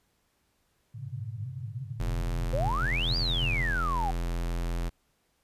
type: band-pass noise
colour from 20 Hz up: white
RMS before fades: -37 dBFS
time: 0.94-3.76 s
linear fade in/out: 0 ms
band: 100 to 140 Hz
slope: 96 dB/octave
type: tone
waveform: square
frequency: 42.74 Hz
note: F1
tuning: 37 cents flat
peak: -29 dBFS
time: 1.99-4.9 s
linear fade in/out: 20 ms
type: exponential two-way sweep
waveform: sine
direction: up then down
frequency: 499.8 to 4900 to 748 Hz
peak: -28 dBFS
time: 2.53-4.11 s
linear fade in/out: 5 ms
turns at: 3.17 s
effects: pink hiss -72 dBFS RMS until 5.43 s + resampled to 32000 Hz